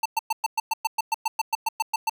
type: tone bursts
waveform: square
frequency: 892 Hz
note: A5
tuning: 23 cents sharp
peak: -21 dBFS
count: 16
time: 0.03-2.096 s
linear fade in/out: 5 ms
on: 26 ms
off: 110 ms
effects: none